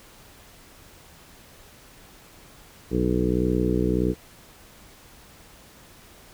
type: harmonic tone with a mistuned harmonic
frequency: 61.6 Hz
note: B1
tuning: 4 cents flat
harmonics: 1 / 2 / 3 / 4 / 5 / 6 / 7 / 8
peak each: -28 / -30 / -26 / -31 / -26 / -29 / -28 / -35 dBFS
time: 2.9-4.15 s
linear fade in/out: 50 ms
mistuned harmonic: 8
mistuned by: -16 cents
effects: pink hiss -50 dBFS RMS until 6.33 s